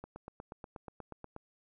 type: click train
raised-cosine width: 1 ms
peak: -30 dBFS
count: 12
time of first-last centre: 0.04-1.364 s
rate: 8.31 Hz
effects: none